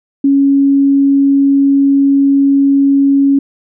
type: tone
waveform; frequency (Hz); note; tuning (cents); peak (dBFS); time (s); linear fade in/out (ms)
sine; 277.2; C#4; 0; -6; 0.24-3.39; 5
effects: none